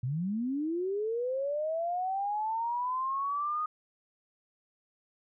sine linear sweep, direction up, 117 to 1244.5 Hz, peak -29 dBFS, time 0.03-3.66 s, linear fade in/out 5 ms, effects none

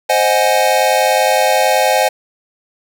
square chord, Ab dominant seventh, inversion first, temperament equal, 523.3 / 622.3 / 740 / 830.6 Hz, C5 / Eb5 / Gb5 / Ab5, 0 / 0 / 0 / 0 cents, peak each -17 dBFS, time 0.09-2.09 s, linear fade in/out 10 ms, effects none

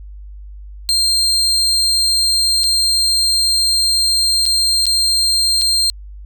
35% pulse tone with dropouts, 4182 Hz, C8, 2 cents flat, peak -11 dBFS, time 0.89-5.9 s, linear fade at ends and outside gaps 0 ms, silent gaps 2.635-2.64 / 4.455-4.462 / 4.856-4.866 / 5.613-5.618 s, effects added 50 Hz sine -31 dBFS peak until 6.25 s

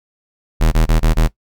square tone bursts, 40.04 Hz, E1, 50 cents flat, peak -10 dBFS, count 5, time 0.6-1.28 s, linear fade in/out 20 ms, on 120 ms, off 20 ms, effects noise-tail reverb RT60 0.1 s tail -18 dB re dry

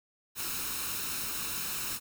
white noise with comb filter, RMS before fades -35 dBFS, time 0.35-2 s, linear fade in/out 50 ms, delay 0.75 ms, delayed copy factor +0.55, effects none

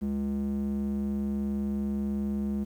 square tone with band-pass filter, 69.3 Hz, C#2, in tune, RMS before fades -30 dBFS, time 0.01-2.65 s, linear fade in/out 20 ms, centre 230 Hz, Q 3.8, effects 10-bit

